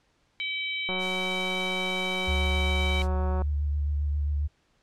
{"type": "harmonic tone", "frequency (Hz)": 767, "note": "G5", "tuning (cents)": -38, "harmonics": [3, 4, 5], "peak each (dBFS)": [-30, -35, -36], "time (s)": [0.4, 3.02], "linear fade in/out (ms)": 0}
{"type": "click train", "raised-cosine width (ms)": 1, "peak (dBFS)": -21, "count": 469, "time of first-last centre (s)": [0.89, 3.42], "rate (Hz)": 185}
{"type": "noise", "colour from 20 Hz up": "blue", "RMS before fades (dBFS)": -38, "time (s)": [0.98, 3.08], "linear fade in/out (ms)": 50}
{"type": "tone with vibrato", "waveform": "sine", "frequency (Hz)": 73, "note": "D2", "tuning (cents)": -10, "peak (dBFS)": -24, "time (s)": [2.27, 4.48], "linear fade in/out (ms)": 20, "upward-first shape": "sine", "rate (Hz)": 7.5, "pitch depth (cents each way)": 25}
{"effects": ["pink hiss -68 dBFS RMS until 4.82 s", "low-pass 6000 Hz 12 dB/octave"]}